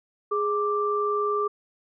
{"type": "tone pair together", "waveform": "sine", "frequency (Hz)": [415.3, 1176.6], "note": ["G#4", "D6"], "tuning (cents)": [0, 3], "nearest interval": "octave + tritone", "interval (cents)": 1803, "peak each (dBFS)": -25, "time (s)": [0.31, 1.48], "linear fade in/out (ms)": 10, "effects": []}